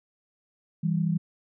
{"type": "tone pair together", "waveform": "sine", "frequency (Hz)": [163.9, 197.03], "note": ["E3", "G3"], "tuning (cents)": [-10, 9], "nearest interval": "minor third", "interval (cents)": 319, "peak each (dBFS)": [-24, -28], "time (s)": [0.83, 1.18], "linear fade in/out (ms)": 10, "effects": []}